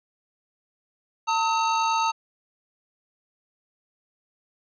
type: tone pair together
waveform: square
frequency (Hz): 904.4 / 1276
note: A5 / D#6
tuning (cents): +47 / +43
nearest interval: tritone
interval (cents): 596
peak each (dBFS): -23 / -27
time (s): 1.27-2.12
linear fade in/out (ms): 20
effects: resampled to 16000 Hz